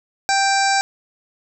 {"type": "harmonic tone with a mistuned harmonic", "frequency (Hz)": 785, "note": "G5", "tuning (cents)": 2, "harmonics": [1, 2, 3, 5, 6, 7, 8, 9, 10], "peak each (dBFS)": [-17, -21, -26, -30, -27, -27, -32, -31, -28], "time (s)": [0.29, 0.81], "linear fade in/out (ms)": 0, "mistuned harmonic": 10, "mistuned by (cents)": -26, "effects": []}